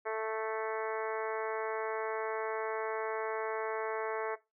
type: harmonic tone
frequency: 220 Hz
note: A3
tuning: in tune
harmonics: 2 / 3 / 4 / 5 / 6 / 7 / 8 / 9 / 10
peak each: -35 / -39 / -41 / -43 / -45 / -46 / -47 / -48 / -49 dBFS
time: 0.05-4.36 s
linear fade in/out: 20 ms
effects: noise-tail reverb RT60 0.2 s tail -17 dB re dry